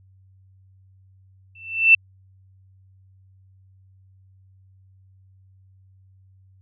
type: tone with exponential growth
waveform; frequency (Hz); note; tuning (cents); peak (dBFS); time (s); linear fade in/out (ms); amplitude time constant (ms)
sine; 2671; E7; +22; -6; 1.55-1.95; 5; 86
effects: added 95 Hz sine -51 dBFS peak until 6.61 s